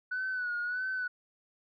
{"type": "tone with vibrato", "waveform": "sine", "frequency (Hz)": 1480, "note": "F#6", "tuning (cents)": 0, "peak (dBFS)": -30, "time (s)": [0.11, 1.08], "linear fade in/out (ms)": 10, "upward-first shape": "sine", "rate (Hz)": 1.6, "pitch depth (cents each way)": 57, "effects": ["tanh soft clip ceiling -27 dBFS"]}